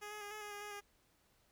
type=tone with pitch steps; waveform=10% pulse; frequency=415.8 / 421.9 / 409.9 / 426.2 / 415.5 / 409.3 / 415.7 / 407.6 Hz; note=G#4 / G#4 / G#4 / G#4 / G#4 / G#4 / G#4 / G#4; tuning=+2 / +27 / -23 / +45 / +1 / -25 / +2 / -32 cents; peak=-37 dBFS; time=0.01-0.81 s; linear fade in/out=20 ms; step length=100 ms; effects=pink hiss -73 dBFS RMS until 1.51 s